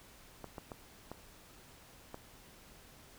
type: clicks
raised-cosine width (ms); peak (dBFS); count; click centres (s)
1; -29; 5; 0.443 / 0.582 / 0.718 / 1.116 / 2.144
effects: pink hiss -58 dBFS RMS until 3.18 s